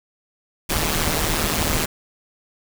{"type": "noise with amplitude modulation", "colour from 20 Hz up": "pink", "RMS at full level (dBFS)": -18, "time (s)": [0.69, 1.86], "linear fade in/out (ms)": 10, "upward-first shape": "sine", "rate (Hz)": 156, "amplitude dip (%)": 75, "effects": []}